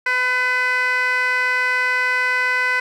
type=tone with band-pass filter; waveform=15% pulse; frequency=503 Hz; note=B4; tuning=32 cents sharp; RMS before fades=-19 dBFS; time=0.06-2.8 s; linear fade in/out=5 ms; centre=1900 Hz; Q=2.4; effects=none